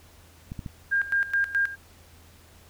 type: clicks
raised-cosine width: 5 ms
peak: -22 dBFS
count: 3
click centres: 0.519 / 0.592 / 0.662 s
type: tone with tremolo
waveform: sine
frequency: 1607 Hz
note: G6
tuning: 43 cents sharp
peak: -20 dBFS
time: 0.91-1.76 s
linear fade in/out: 20 ms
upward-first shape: square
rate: 4.7 Hz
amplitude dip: 80%
effects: added 83 Hz sine -54 dBFS peak until 2.69 s + pink hiss -55 dBFS RMS until 2.69 s